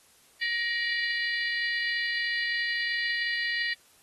harmonic tone with a mistuned harmonic, 582 Hz, D5, 16 cents flat, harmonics 3 / 4 / 5 / 6 / 7 / 8, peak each -28 / -38 / -38 / -43 / -37 / -40 dBFS, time 0.41-3.74 s, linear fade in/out 10 ms, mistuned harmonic 3, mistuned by +130 cents, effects white hiss -60 dBFS RMS until 4.02 s + AAC 32 kbps

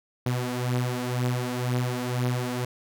sawtooth beating tone pair, 123.47 / 125.47 Hz, B2 / B2, 0 / +28 cents, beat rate 2 Hz, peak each -23 / -26 dBFS, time 0.26-2.65 s, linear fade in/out 5 ms, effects none

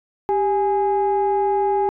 sine tone pair together, 393.8 / 830.6 Hz, G4 / G#5, +8 / 0 cents, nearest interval octave + minor second, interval 1292 cents, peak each -18 dBFS, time 0.29-1.89 s, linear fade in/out 0 ms, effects tanh soft clip ceiling -11 dBFS

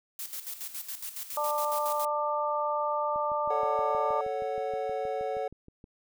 blue noise with tremolo, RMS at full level -37 dBFS, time 0.19-2.05 s, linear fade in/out 2 ms, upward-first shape square, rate 7.2 Hz, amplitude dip 65%
harmonic tone, 296.9 Hz, D4, 19 cents sharp, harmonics 2 / 3 / 4, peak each -31 / -31 / -31 dBFS, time 1.37-4.21 s, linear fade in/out 2 ms
click train, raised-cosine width 3 ms, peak -36 dBFS, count 18, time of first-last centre 3.16-5.841 s, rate 6.34 Hz
triangle chord, F# minor, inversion first, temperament equal, 440 / 554.4 / 740 Hz, A4 / C#5 / F#5, 0 / 0 / 0 cents, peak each -32 dBFS, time 3.5-5.48 s, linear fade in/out 5 ms
effects none

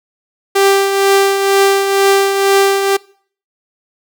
sawtooth tone with tremolo, 393.3 Hz, G4, 6 cents sharp, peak -3 dBFS, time 0.55-2.97 s, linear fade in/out 10 ms, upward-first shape triangle, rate 2.1 Hz, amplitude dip 55%, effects noise-tail reverb RT60 0.5 s tail -23 dB re dry

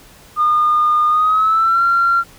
sine tone with pitch glide, 1218 to 1375.1 Hz, D#6 to F6, -37 to -27 cents, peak -10 dBFS, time 0.36-2.24 s, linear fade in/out 50 ms, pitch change +210 cents, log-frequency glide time 1.08-1.83 s, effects tanh soft clip ceiling -6 dBFS + pink hiss -44 dBFS RMS until 2.38 s

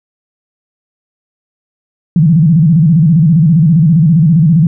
sine tone with vibrato, 161.1 Hz, E3, 39 cents flat, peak -4 dBFS, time 2.16-4.67 s, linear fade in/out 2 ms, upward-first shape square, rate 15 Hz, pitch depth 140 cents each way, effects none

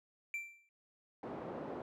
triangle tone with exponential decay, 2349 Hz, D7, in tune, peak -33 dBFS, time 0.34-0.69 s, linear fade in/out 1 ms, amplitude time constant 76 ms
pink band-pass noise, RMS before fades -44 dBFS, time 1.23-1.82 s, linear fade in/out 2 ms, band 260 to 740 Hz, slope 12 dB/octave
effects none

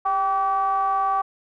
triangle ring-modulated tone, 187.4 Hz, F#3, 22 cents sharp, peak -14 dBFS, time 0.05-1.22 s, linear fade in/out 10 ms, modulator 966 Hz, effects none

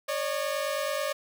sawtooth tone pair together, 554.4 / 603.6 Hz, C#5 / D5, 0 / +47 cents, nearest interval minor second, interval 147 cents, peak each -27 dBFS, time 0.08-1.13 s, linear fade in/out 10 ms, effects none

